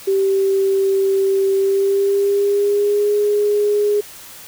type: tone with pitch glide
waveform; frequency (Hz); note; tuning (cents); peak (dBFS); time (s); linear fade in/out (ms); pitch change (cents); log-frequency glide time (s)
sine; 388.8 to 414.3; G4 to G#4; -14 to -4; -13; 0.07-4.01; 10; +110; 1.55-3.12
effects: white hiss -38 dBFS RMS until 4.47 s